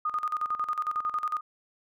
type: tone with tremolo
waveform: sine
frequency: 1231 Hz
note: D#6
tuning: 19 cents flat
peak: -25 dBFS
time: 0.05-1.41 s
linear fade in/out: 5 ms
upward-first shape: square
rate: 11 Hz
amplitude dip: 75%
effects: none